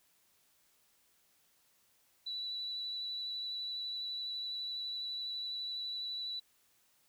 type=tone with vibrato; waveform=sine; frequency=3951 Hz; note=B7; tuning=in tune; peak=-37 dBFS; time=2.26-6.4 s; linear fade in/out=10 ms; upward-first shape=sine; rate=12 Hz; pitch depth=12 cents each way; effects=white hiss -71 dBFS RMS until 7.08 s